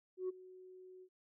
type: tone with ADSR envelope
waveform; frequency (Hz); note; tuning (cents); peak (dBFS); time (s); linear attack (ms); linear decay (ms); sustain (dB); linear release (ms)
sine; 370; F#4; 0; -33; 0.17-1.09; 120; 19; -20; 65
effects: tanh soft clip ceiling -33 dBFS